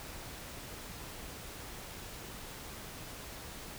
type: silence
effects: pink hiss -46 dBFS RMS until 3.78 s